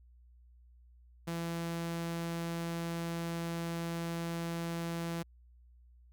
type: tone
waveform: sawtooth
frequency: 168.1 Hz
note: E3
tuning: 34 cents sharp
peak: -31 dBFS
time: 1.27-5.23 s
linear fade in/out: 10 ms
effects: added 60 Hz sine -57 dBFS peak until 6.12 s